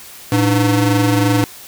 35% pulse ring-modulated tone, 203.1 Hz, G#3, 38 cents flat, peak -7 dBFS, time 0.32-1.44 s, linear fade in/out 0 ms, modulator 90.1 Hz, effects white hiss -37 dBFS RMS until 1.67 s

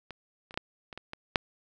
clicks, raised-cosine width 0.3 ms, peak -25 / -29 / -27 / -13 / -26 / -24 / -22 / -6 dBFS, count 8, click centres 0.107 / 0.509 / 0.542 / 0.575 / 0.928 / 0.976 / 1.134 / 1.358 s, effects none

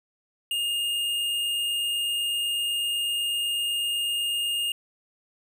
sine tone with tanh clipping, 2832 Hz, F7, 23 cents sharp, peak -26 dBFS, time 0.51-4.72 s, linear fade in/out 2 ms, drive 15 dB, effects none

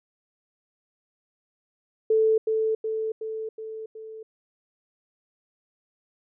sine tone with echo, 440 Hz, A4, in tune, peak -17 dBFS, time 2.1-2.38 s, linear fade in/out 5 ms, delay 370 ms, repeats 5, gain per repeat -4 dB, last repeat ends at 4.23 s, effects none

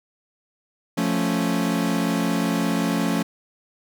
40% pulse chord, F augmented, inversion none, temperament equal, 174.61 / 220 / 277.2 Hz, F3 / A3 / C#4, 0 / 0 / 0 cents, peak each -24 dBFS, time 0.97-3.23 s, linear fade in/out 10 ms, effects none

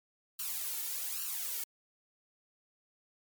blue noise with flanger, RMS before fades -37 dBFS, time 0.39-1.64 s, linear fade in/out 5 ms, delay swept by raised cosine 0.69 to 2.29 ms, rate 1.2 Hz, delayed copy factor +0.8, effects MP3 96 kbps

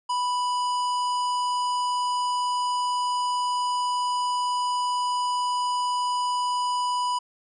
harmonic tone, 987.8 Hz, B5, in tune, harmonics 1 / 3 / 5 / 7 / 9, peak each -23 / -36 / -37 / -44 / -44 dBFS, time 0.09-7.19 s, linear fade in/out 10 ms, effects none

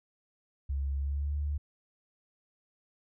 sine tone with pitch glide, 69.1 to 73 Hz, C#2 to D2, -5 to -10 cents, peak -29 dBFS, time 0.69-1.58 s, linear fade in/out 10 ms, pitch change +95 cents, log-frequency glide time 0.97-1.36 s, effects none

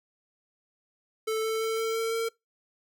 square tone with pitch steps, 440 / 443.1 / 446.1 / 449.2 / 452.4 / 455.5 Hz, A4 / A4 / A4 / A4 / A4 / A#4, 0 / +12 / +24 / +36 / +48 / -40 cents, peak -27 dBFS, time 1.27-2.29 s, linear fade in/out 10 ms, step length 170 ms, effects noise-tail reverb RT60 0.2 s tail -24 dB re dry

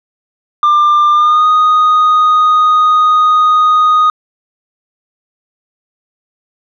sine tone with pitch glide, 1193 to 1242.2 Hz, D6 to D#6, +27 to -3 cents, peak -3 dBFS, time 0.63-4.1 s, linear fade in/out 2 ms, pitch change +70 cents, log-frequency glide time 1.12-1.47 s, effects tanh soft clip ceiling -5 dBFS

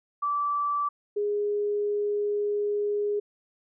sine tone pair in turn, 1161 / 413 Hz, D6 / G#4, -20 / -10 cents, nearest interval octave + tritone, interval 1790 cents, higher first, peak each -24 dBFS, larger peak neither, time 0.22-0.89 / 1.16-3.2 s, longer second, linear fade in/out 10 ms, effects none

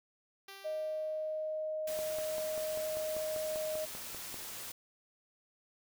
5% pulse tone with exponential decay, 392 Hz, G4, in tune, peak -35 dBFS, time 0.48-1.86 s, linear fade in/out 5 ms, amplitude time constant 300 ms
sine tone, 622.3 Hz, D#5, in tune, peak -34 dBFS, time 0.64-3.86 s, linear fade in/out 20 ms
white noise, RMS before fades -44 dBFS, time 1.87-4.72 s, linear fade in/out 5 ms
click train, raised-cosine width 1 ms, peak -32 dBFS, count 13, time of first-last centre 1.99-4.343 s, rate 5.1 Hz
effects none

